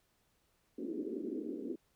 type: band-pass noise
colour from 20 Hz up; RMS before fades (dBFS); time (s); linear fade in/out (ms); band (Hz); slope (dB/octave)
white; -40; 0.78-1.76; 10; 230 to 400; 48
effects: pink hiss -75 dBFS RMS until 1.95 s